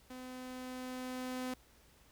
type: tone with level ramp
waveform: sawtooth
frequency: 254.5 Hz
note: C4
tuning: 48 cents flat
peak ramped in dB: -42 to -33 dBFS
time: 0.1-1.54 s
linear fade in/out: 5 ms
effects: added 60 Hz sine -68 dBFS peak until 2.11 s + pink hiss -65 dBFS RMS until 2.11 s